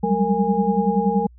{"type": "tone cluster", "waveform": "sine", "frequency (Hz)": [186.5, 197, 207.5, 460.8, 822], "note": ["F#3", "G3", "G#3", "A#4", "G#5"], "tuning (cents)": [14, 9, -1, -20, -18], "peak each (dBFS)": -23, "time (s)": [0.03, 1.27], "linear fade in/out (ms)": 10, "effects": ["added 60 Hz sine -44 dBFS peak until 1.38 s"]}